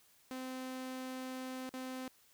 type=tone with dropouts; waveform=sawtooth; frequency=258.3 Hz; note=C4; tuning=22 cents flat; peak=-37 dBFS; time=0.31-2.08 s; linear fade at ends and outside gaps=1 ms; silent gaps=1.692-1.739 s; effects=white hiss -67 dBFS RMS until 2.33 s